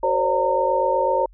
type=tone cluster; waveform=sine; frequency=374.5 / 469.6 / 532 / 580 / 916 Hz; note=F#4 / A#4 / C5 / D5 / A#5; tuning=+21 / +13 / +29 / -22 / -31 cents; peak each=-27 / -30 / -21 / -25 / -21 dBFS; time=0.03-1.26 s; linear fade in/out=5 ms; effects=added 43 Hz sine -45 dBFS peak until 1.33 s